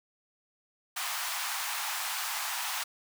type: high-pass noise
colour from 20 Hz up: pink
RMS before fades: -34 dBFS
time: 0.96-2.84 s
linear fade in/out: 10 ms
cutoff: 770 Hz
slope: 48 dB/octave
effects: none